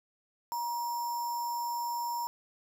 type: tone with sample-and-hold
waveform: sine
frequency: 950 Hz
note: A#5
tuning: 33 cents sharp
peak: -31 dBFS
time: 0.52-2.27 s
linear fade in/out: 0 ms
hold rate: 6300 Hz
effects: none